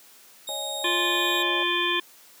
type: tone with pitch glide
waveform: sawtooth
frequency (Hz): 3729 to 3766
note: A#7 to A#7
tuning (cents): 0 to +17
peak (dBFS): -28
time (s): 0.47-1.43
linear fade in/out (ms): 10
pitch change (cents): +17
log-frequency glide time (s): 0.78-1.31
type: chord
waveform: sine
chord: C# suspended second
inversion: none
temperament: equal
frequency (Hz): 554.4 / 622.3 / 830.6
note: C#5 / D#5 / G#5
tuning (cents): 0 / 0 / 0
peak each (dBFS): -37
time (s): 0.49-1.63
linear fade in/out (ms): 0
type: harmonic tone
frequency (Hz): 349.2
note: F4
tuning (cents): 0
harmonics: 1 / 3 / 5 / 7 / 9 / 10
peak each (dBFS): -29 / -29 / -29 / -29 / -29 / -29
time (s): 0.84-2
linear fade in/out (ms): 5
effects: white hiss -52 dBFS RMS until 2.4 s + high-pass 200 Hz 12 dB/octave